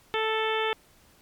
harmonic tone, 440 Hz, A4, in tune, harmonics 1 / 2 / 3 / 4 / 5 / 6 / 7 / 8, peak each -28 / -31 / -33 / -34 / -35 / -36 / -36 / -37 dBFS, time 0.14-0.73 s, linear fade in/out 0 ms, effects pink hiss -59 dBFS RMS until 1.21 s + MP3 96 kbps

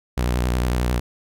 sawtooth tone with vibrato, 61.2 Hz, B1, 15 cents flat, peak -15 dBFS, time 0.17-1 s, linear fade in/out 10 ms, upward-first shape square, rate 11 Hz, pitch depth 59 cents each way, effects none

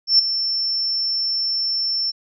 sine tone with ADSR envelope, 5380 Hz, E8, 34 cents sharp, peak -8 dBFS, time 0.07-2.12 s, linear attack 120 ms, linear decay 9 ms, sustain -11 dB, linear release 26 ms, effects none

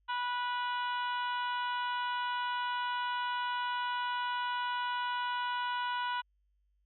harmonic tone, 490 Hz, B4, 14 cents flat, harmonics 2 / 3 / 4 / 5 / 6 / 7 / 8, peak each -33 / -38 / -49 / -49 / -43 / -49 / -55 dBFS, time 0.08-6.22 s, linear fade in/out 20 ms, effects added 50 Hz sine -70 dBFS peak until 6.85 s

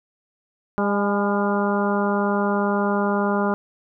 harmonic tone with a mistuned harmonic, 202 Hz, G#3, 48 cents flat, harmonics 1 / 2 / 3 / 4 / 5 / 6 / 7, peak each -22 / -25 / -27 / -28 / -29 / -30 / -30 dBFS, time 0.78-3.54 s, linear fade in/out 0 ms, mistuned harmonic 4, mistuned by +36 cents, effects none

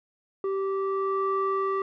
square tone with low-pass filter sweep, 388.7 Hz, G4, 15 cents flat, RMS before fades -27 dBFS, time 0.44-1.82 s, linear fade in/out 2 ms, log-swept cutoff 840 to 1400 Hz, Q 3.5, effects none

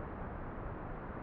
pink low-pass noise, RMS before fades -43 dBFS, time 0-1.22 s, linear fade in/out 0 ms, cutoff 1500 Hz, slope 24 dB/octave, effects none

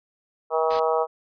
harmonic tone, 160 Hz, D#3, 49 cents sharp, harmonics 3 / 4 / 5 / 6 / 7 / 8, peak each -23 / -25 / -27 / -29 / -30 / -31 dBFS, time 0.5-1.07 s, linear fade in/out 50 ms
white noise, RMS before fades -32 dBFS, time 0.7-0.8 s, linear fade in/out 10 ms
effects resampled to 11025 Hz

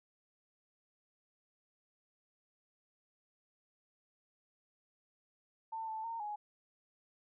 sine tone with pitch steps, 895 / 879 / 916 / 836 Hz, A5 / A5 / A#5 / G#5, +29 / -2 / -31 / +11 cents, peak -38 dBFS, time 5.72-6.36 s, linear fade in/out 10 ms, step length 160 ms, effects none

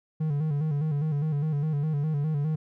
triangle tone with vibrato, 150 Hz, D3, 37 cents sharp, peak -22 dBFS, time 0.2-2.56 s, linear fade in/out 10 ms, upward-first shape square, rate 4.9 Hz, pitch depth 75 cents each way, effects none

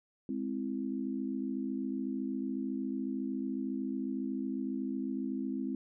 sine chord, Ab augmented, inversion none, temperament equal, 207.7 / 261.6 / 329.6 Hz, Ab3 / C4 / E4, 0 / 0 / 0 cents, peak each -38 / -35 / -40 dBFS, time 0.29-5.75 s, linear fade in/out 2 ms, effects none

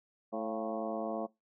harmonic tone with a mistuned harmonic, 109.6 Hz, A2, 6 cents flat, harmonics 2 / 3 / 4 / 5 / 6 / 7 / 8 / 9 / 10, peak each -40 / -42 / -43 / -39 / -39 / -46 / -50 / -51 / -48 dBFS, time 0.32-1.27 s, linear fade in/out 20 ms, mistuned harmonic 6, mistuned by +64 cents, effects noise-tail reverb RT60 0.2 s tail -22 dB re dry

